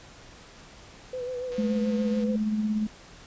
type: tone with vibrato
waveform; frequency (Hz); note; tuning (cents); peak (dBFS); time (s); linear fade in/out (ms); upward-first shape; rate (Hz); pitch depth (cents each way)
sine; 500; B4; +21; -30; 1.13-2.36; 5; sine; 7; 42
type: click train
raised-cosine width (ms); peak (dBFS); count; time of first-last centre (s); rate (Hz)
0.2; -30; 130; 1.52-2.237; 180
type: tone with tremolo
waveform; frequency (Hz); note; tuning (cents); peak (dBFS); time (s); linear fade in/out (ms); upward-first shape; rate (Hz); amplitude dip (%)
sine; 213.8; A3; -49; -22; 1.58-2.87; 5; sine; 17; 40
effects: pink hiss -49 dBFS RMS until 3.26 s + resampled to 16000 Hz